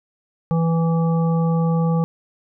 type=harmonic tone; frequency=165.2 Hz; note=E3; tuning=4 cents sharp; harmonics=1 / 3 / 5 / 7; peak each=-16 / -26 / -30 / -33 dBFS; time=0.51-2.04 s; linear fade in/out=0 ms; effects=none